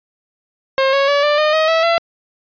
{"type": "tone with pitch steps", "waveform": "sawtooth", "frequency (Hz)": [535, 552.9, 571.4, 590.5, 610.3, 630.7, 651.8, 673.7], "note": ["C5", "C#5", "D5", "D5", "D#5", "D#5", "E5", "E5"], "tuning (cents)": [38, -5, -48, 9, -34, 23, -20, 38], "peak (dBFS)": -8, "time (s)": [0.78, 1.98], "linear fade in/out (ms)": 0, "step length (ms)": 150, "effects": ["resampled to 11025 Hz"]}